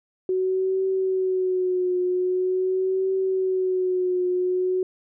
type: tone with vibrato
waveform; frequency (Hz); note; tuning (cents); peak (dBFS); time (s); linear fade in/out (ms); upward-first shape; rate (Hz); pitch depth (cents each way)
sine; 371.2; F#4; +6; -20; 0.29-4.83; 2; triangle; 0.44; 48
effects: none